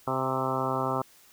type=harmonic tone with a mistuned harmonic; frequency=131.2 Hz; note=C3; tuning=5 cents sharp; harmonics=1 / 2 / 3 / 4 / 5 / 6 / 7 / 8 / 9 / 10; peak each=-35 / -35 / -35 / -35 / -35 / -35 / -35 / -35 / -35 / -35 dBFS; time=0.07-1.02 s; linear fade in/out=5 ms; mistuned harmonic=6; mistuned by=+17 cents; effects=white hiss -57 dBFS RMS until 1.32 s